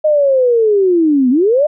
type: linear two-way sweep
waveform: sine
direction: down then up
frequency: 622.3 to 241.6 to 622.3 Hz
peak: -8 dBFS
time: 0.04-1.67 s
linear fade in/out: 10 ms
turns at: 1.3 s
effects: none